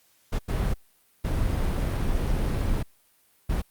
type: noise bursts at uneven times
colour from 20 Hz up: brown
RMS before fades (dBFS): -25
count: 4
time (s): 0.32-0.39 / 0.48-0.74 / 1.24-2.83 / 3.49-3.62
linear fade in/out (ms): 10
effects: white hiss -63 dBFS RMS until 3.7 s + Opus 48 kbps